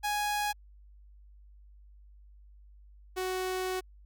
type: tone pair in turn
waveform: sawtooth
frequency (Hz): 830.6 / 371.5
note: G#5 / F#4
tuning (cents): 0 / +7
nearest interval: octave + major second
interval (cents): 1393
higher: first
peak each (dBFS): -25 / -27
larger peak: first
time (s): 0.03-0.53 / 3.16-3.81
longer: second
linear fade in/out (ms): 20
effects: added 50 Hz sine -52 dBFS peak until 4.05 s